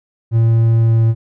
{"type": "tone with pitch glide", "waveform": "triangle", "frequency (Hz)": [114.2, 113.41], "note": ["A#2", "A#2"], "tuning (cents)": [-35, -47], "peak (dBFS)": -7, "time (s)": [0.31, 1.15], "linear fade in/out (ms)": 50, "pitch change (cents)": -12, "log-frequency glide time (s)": [0.79, 1], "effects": []}